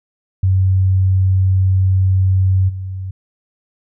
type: tone with level steps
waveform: sine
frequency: 94.4 Hz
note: F#2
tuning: 35 cents sharp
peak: -10 / -22 dBFS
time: 0.43-3.11 s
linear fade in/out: 5 ms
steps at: 2.68 s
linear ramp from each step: 20 ms
effects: none